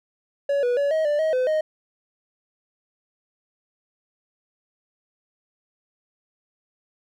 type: tone with pitch steps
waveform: triangle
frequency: 564 / 488.1 / 568 / 633 / 589 / 633 / 509 / 622 Hz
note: C#5 / B4 / C#5 / D#5 / D5 / D#5 / C5 / D#5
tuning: +30 / -20 / +42 / +30 / +5 / +30 / -48 / -1 cents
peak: -17 dBFS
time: 0.49-1.61 s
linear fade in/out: 5 ms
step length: 140 ms
effects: none